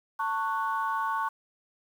sine chord, F# minor, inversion first, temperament equal with one note detuned, 894.3 / 1108.7 / 1480 Hz, A5 / C#6 / F#6, +28 / 0 / 0 cents, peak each -30 / -29 / -34 dBFS, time 0.19-1.29 s, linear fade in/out 10 ms, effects tanh soft clip ceiling -18 dBFS + 9-bit

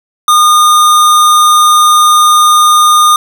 square tone, 1220 Hz, D#6, 34 cents flat, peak -4 dBFS, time 0.28-3.16 s, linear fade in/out 2 ms, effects none

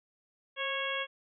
harmonic tone with a mistuned harmonic, 550 Hz, C#5, 14 cents flat, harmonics 1 / 2 / 3 / 4 / 5 / 6, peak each -38 / -39 / -38 / -38 / -39 / -38 dBFS, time 0.56-1.07 s, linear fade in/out 50 ms, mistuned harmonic 1, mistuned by -36 cents, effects none

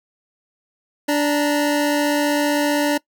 25% pulse tone pair together, 292.2 / 932 Hz, D4 / A#5, -9 / -1 cents, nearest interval octave + minor sixth, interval 2008 cents, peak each -13 / -23 dBFS, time 1.08-2.98 s, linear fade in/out 10 ms, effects noise-tail reverb RT60 0.1 s tail -22 dB re dry

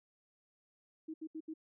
sine tone bursts, 317.1 Hz, D#4, 33 cents sharp, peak -40 dBFS, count 4, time 1.08-1.539 s, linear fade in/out 10 ms, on 60 ms, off 73 ms, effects none

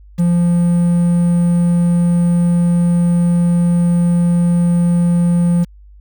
triangle tone with quantisation, 173.1 Hz, F3, 15 cents flat, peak -8 dBFS, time 0.18-5.65 s, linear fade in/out 20 ms, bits 6, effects added 50 Hz sine -38 dBFS peak until 6 s

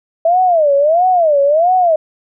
sine tone with vibrato, 644 Hz, E5, 41 cents flat, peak -8 dBFS, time 0.25-1.96 s, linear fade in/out 5 ms, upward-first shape sine, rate 1.5 Hz, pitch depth 250 cents each way, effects none

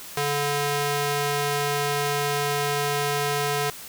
square tone with high-pass filter, 144.4 Hz, D3, 29 cents flat, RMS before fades -25 dBFS, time 0.17-3.7 s, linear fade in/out 2 ms, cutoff 360 Hz, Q 0.57, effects white hiss -40 dBFS RMS until 3.88 s

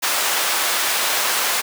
pink high-pass noise, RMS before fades -20 dBFS, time 0.02-1.62 s, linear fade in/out 20 ms, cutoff 830 Hz, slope 12 dB/octave, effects none

